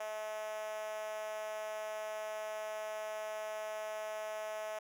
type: tone with high-pass filter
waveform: 5% pulse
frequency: 215 Hz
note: A3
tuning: 40 cents flat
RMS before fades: -41 dBFS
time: 0-4.79 s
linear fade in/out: 5 ms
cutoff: 650 Hz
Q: 6.1
effects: none